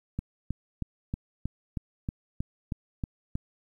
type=click train; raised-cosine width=5 ms; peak=-18 dBFS; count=11; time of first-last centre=0.19-3.355 s; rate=3.16 Hz; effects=10-bit